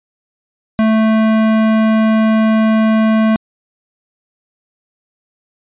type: tone with hard clipping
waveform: sine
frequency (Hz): 220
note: A3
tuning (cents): 0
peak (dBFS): -11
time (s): 0.79-3.36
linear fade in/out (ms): 0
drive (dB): 17
effects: resampled to 8000 Hz